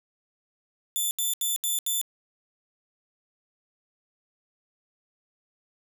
5% pulse tone bursts, 3520 Hz, A7, in tune, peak -17 dBFS, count 5, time 0.96-2.014 s, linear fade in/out 0 ms, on 150 ms, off 76 ms, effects none

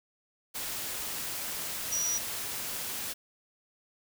sine tone in noise, 5810 Hz, F#8, 32 cents flat, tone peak -28 dBFS, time 1.91-2.19 s, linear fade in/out 20 ms, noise white, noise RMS -36 dBFS, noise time 0.54-3.14 s, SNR +5 dB, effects none

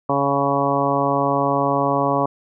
harmonic tone, 140 Hz, C#3, 18 cents sharp, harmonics 1 / 2 / 3 / 4 / 5 / 6 / 7 / 8, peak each -27 / -24 / -26 / -23 / -24 / -27 / -24 / -24 dBFS, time 0.09-2.26 s, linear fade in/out 5 ms, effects none

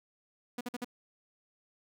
sawtooth tone bursts, 244.4 Hz, B3, 18 cents flat, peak -31 dBFS, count 4, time 0.58-0.846 s, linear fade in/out 5 ms, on 29 ms, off 50 ms, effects none

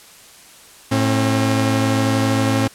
sawtooth tone pair together, 110 / 268.8 Hz, A2 / C4, 0 / +47 cents, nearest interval octave + minor third, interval 1547 cents, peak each -14 dBFS, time 0.91-2.68 s, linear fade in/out 10 ms, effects white hiss -44 dBFS RMS until 2.74 s + low-pass 11000 Hz 12 dB/octave

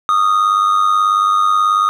triangle tone with amplitude modulation, 1238 Hz, D#6, 9 cents flat, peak -6 dBFS, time 0.09-1.89 s, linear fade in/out 0 ms, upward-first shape sine, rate 98.4 Hz, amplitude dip 60%, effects none

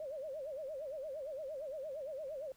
sine tone with vibrato, 576 Hz, D5, 34 cents flat, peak -40 dBFS, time 0-2.52 s, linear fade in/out 2 ms, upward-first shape sine, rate 8.7 Hz, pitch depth 180 cents each way, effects pink hiss -68 dBFS RMS until 2.56 s

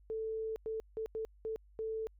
sine tone bursts at uneven times, 441.9 Hz, A4, 7 cents sharp, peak -35 dBFS, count 6, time 0.1-0.56 / 0.66-0.8 / 0.97-1.06 / 1.15-1.25 / 1.45-1.56 / 1.79-2.07 s, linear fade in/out 0 ms, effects added 50 Hz sine -59 dBFS peak until 2.19 s

